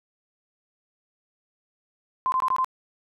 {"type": "tone bursts", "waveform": "sine", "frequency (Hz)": 1036, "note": "C6", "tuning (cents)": -17, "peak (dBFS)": -20, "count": 5, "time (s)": [2.26, 2.645], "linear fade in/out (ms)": 0, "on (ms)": 61, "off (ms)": 20, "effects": []}